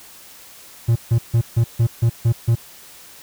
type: tone bursts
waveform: triangle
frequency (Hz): 116.1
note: A#2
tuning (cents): -7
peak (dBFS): -10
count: 8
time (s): 0.88-2.554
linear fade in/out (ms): 10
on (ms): 78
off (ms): 150
effects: white hiss -43 dBFS RMS until 3.22 s